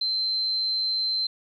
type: tone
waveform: sine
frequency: 4103 Hz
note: C8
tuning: 35 cents flat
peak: -23 dBFS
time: 0.01-1.27 s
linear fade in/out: 5 ms
effects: 10-bit